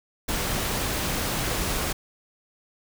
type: noise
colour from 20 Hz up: pink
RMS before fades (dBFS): -27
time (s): 0.28-1.93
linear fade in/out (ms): 10
effects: none